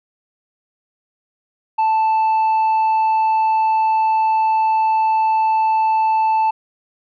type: tone with tanh clipping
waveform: sine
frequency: 880 Hz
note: A5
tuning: in tune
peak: -14 dBFS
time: 1.78-6.51 s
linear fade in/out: 10 ms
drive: 3 dB
effects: none